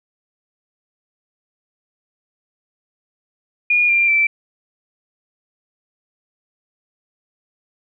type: tone with pitch steps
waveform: sine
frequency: 2434 / 2383 / 2332 Hz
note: D#7 / D7 / D7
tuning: -39 / +25 / -13 cents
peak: -12 dBFS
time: 3.7-4.27 s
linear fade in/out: 5 ms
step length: 190 ms
effects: none